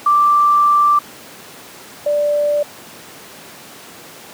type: tone pair in turn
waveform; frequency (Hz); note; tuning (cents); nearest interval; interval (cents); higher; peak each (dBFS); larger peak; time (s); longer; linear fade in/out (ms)
sine; 1174.7 / 587.4; D6 / D5; 0 / 0; octave; 1200; first; -9 / -13; first; 0.06-0.99 / 2.06-2.63; first; 5
effects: pink hiss -37 dBFS RMS until 4.33 s + high-pass 200 Hz 12 dB/octave